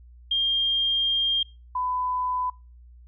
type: tone pair in turn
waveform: sine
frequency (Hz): 3208 / 1002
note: G7 / B5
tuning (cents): +39 / +25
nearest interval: octave + minor sixth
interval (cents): 2014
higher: first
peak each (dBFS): -20 / -24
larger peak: first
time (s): 0.31-1.43 / 1.75-2.5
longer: first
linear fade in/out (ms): 5
effects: noise-tail reverb RT60 0.3 s tail -24 dB re dry + added 60 Hz sine -46 dBFS peak until 3.07 s